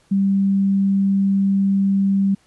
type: tone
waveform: sine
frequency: 196 Hz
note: G3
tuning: in tune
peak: -14 dBFS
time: 0.11-2.35 s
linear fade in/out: 10 ms
effects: pink hiss -58 dBFS RMS until 2.46 s + resampled to 24000 Hz